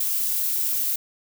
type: noise with amplitude modulation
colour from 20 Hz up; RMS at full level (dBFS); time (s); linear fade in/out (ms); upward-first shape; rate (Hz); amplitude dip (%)
violet; -22; 0-0.96; 5; sine; 244; 45
effects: none